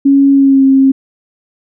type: tone with pitch glide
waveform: sine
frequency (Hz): 276.7 to 268.7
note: C#4 to C4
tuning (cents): -3 to +46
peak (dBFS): -4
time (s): 0.05-0.92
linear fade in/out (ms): 10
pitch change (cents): -51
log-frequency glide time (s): 0.32-0.65
effects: none